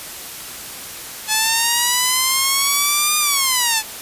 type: linear two-way sweep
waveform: 5% pulse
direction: up then down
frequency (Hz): 856 to 1216 to 856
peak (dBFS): -3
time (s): 1.27-3.83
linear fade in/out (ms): 50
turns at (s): 3.18
effects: white hiss -32 dBFS RMS until 4.01 s + resampled to 32000 Hz